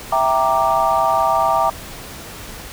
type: chord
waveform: sine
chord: E half-diminished seventh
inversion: none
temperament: equal with one note detuned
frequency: 659.3 / 784 / 932.3 / 1178.1 Hz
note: E5 / G5 / Bb5 / D6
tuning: 0 / 0 / 0 / +5 cents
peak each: -19 dBFS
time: 0.12-1.7 s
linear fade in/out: 5 ms
effects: pink hiss -34 dBFS RMS until 2.72 s